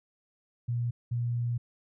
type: tone bursts at uneven times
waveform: sine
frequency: 119.6 Hz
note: A#2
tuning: 45 cents sharp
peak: -27 dBFS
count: 2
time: 0.68-0.91 / 1.11-1.58 s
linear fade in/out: 10 ms
effects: none